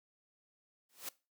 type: noise with exponential growth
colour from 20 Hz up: white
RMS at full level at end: -38 dBFS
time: 0.89-1.09 s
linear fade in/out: 5 ms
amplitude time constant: 43 ms
effects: noise-tail reverb RT60 0.3 s tail -21 dB re dry + high-pass 200 Hz 12 dB/octave